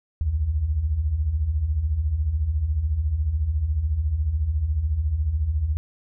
sine beating tone pair, 65 / 79 Hz, C2 / D#2, -11 / +27 cents, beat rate 14 Hz, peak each -28 / -21 dBFS, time 0.21-5.77 s, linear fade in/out 0 ms, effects none

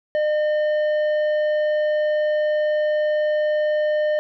triangle tone with tanh clipping, 606 Hz, D#5, 46 cents flat, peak -19 dBFS, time 0.15-4.19 s, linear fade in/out 0 ms, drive 12 dB, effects none

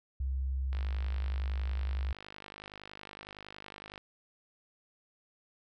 sine tone, 66.2 Hz, C2, 21 cents sharp, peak -30 dBFS, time 0.2-2.13 s, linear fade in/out 5 ms
click train, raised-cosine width 0.3 ms, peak -29 dBFS, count 166, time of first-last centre 0.73-3.978 s, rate 50.8 Hz
effects none

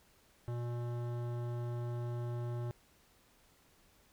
sine tone with hard clipping, 120 Hz, B2, 49 cents flat, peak -38 dBFS, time 0.48-2.71 s, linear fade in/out 0 ms, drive 16 dB, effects pink hiss -67 dBFS RMS until 4.12 s

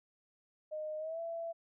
sine tone with pitch glide, 616 to 667.9 Hz, D#5 to E5, -17 to +23 cents, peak -37 dBFS, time 0.71-1.53 s, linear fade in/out 20 ms, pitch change +140 cents, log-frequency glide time 0.98-1.2 s, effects none

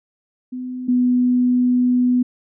sine tone pair in turn, 252.5 / 248.3 Hz, B3 / B3, +39 / +9 cents, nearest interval unison, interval 30 cents, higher first, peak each -25 / -13 dBFS, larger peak second, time 0.52-0.88 / 0.88-2.23 s, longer second, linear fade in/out 10 ms, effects none

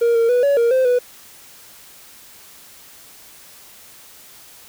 triangle tone with pitch steps, 469.2 / 460.6 / 491.6 / 565 / 468.6 / 519 / 492.8 Hz, A#4 / A#4 / B4 / C#5 / A#4 / C5 / B4, +11 / -21 / -8 / +33 / +9 / -14 / -4 cents, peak -10 dBFS, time 0.01-0.99 s, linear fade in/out 10 ms, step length 140 ms, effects tanh soft clip ceiling -6 dBFS + white hiss -44 dBFS RMS until 4.68 s

